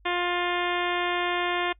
harmonic tone, 352.9 Hz, F4, 18 cents sharp, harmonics 1 / 2 / 3 / 4 / 5 / 6 / 7 / 8 / 9 / 10, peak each -30 / -31 / -31 / -36 / -33 / -34 / -36 / -38 / -38 / -39 dBFS, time 0.05-1.73 s, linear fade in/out 10 ms, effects noise-tail reverb RT60 0.1 s tail -25 dB re dry + added 50 Hz sine -54 dBFS peak until 1.79 s

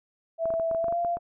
sine tone with pitch glide, 659.3 to 690.5 Hz, E5 to F5, 0 to -20 cents, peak -24 dBFS, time 0.38-1.19 s, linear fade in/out 50 ms, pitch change +80 cents, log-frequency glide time 0.78-0.98 s
clicks, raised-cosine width 1 ms, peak -24 dBFS, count 11, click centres 0.456 / 0.504 / 0.539 / 0.598 / 0.713 / 0.748 / 0.843 / 0.883 / 0.925 / 1.048 / 1.17 s
effects none

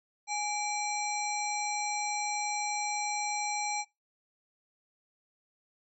harmonic tone with a mistuned harmonic, 830.6 Hz, G#5, in tune, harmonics 1 / 3 / 5 / 7 / 9, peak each -33 / -37 / -41 / -38 / -40 dBFS, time 0.27-3.85 s, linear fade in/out 50 ms, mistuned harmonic 3, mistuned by -110 cents, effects noise-tail reverb RT60 0.2 s tail -21 dB re dry

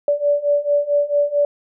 sine beating tone pair, 577 / 581.5 Hz, D5 / D5, -31 / -17 cents, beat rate 4.5 Hz, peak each -19 / -17 dBFS, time 0.08-1.45 s, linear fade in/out 2 ms, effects none

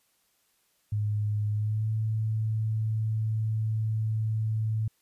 sine tone with pitch glide, 105 to 109.71 Hz, G#2 to A2, +19 to -5 cents, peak -25 dBFS, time 0.92-4.88 s, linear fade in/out 5 ms, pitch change +76 cents, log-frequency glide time 1.52-1.9 s, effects white hiss -70 dBFS RMS until 5.01 s + resampled to 32000 Hz

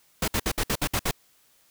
pink noise bursts, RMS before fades -25 dBFS, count 8, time 0.22-1.112 s, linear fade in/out 5 ms, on 59 ms, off 60 ms, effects white hiss -62 dBFS RMS until 1.7 s

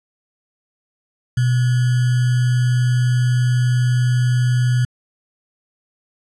sine tone with sample-and-hold, 124.1 Hz, B2, 9 cents sharp, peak -13 dBFS, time 1.37-4.85 s, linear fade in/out 5 ms, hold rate 1575 Hz, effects resampled to 24000 Hz

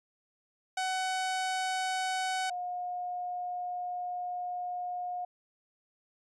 sawtooth / sine tone pair in turn, 750 / 717.5 Hz, F#5 / F5, +23 / +47 cents, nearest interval minor second, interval 76 cents, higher first, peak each -26 / -33 dBFS, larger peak first, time 0.77-2.5 / 2.5-5.25 s, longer second, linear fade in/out 5 ms, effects resampled to 22050 Hz

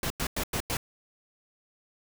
pink noise bursts, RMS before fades -30 dBFS, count 5, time 0.03-0.77 s, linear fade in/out 2 ms, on 72 ms, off 95 ms, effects none

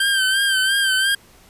25% pulse tone with vibrato, 1568 Hz, G6, in tune, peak -12 dBFS, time 0-1.15 s, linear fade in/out 5 ms, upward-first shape sine, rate 2.9 Hz, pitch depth 51 cents each way, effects pink hiss -50 dBFS RMS until 1.49 s + resampled to 32000 Hz

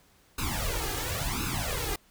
pink noise with flanger, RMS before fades -31 dBFS, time 0.38-1.96 s, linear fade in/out 5 ms, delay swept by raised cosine 0.77 to 2.47 ms, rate 0.95 Hz, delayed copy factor +0.95, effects pink hiss -62 dBFS RMS until 2.1 s

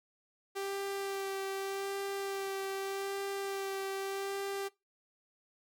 sawtooth tone with vibrato, 392 Hz, G4, in tune, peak -31 dBFS, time 0.55-4.69 s, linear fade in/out 20 ms, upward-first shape sine, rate 0.83 Hz, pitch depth 15 cents each way, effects noise-tail reverb RT60 0.2 s tail -20 dB re dry + MP3 96 kbps

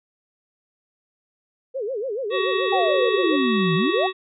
sine tone with vibrato, 469.2 Hz, A#4, 11 cents sharp, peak -24 dBFS, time 1.74-3.37 s, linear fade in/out 20 ms, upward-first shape sine, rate 7 Hz, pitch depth 270 cents each way
harmonic tone, 376.4 Hz, F#4, 30 cents sharp, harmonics 1 / 3 / 5 / 7 / 9 / 10, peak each -23 / -28 / -30 / -31 / -33 / -33 dBFS, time 2.3-4.13 s, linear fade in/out 50 ms
sine exponential two-way sweep, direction down then up, 811 to 155.56 to 811 Hz, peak -19 dBFS, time 2.72-4.07 s, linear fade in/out 10 ms, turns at 3.75 s
effects none

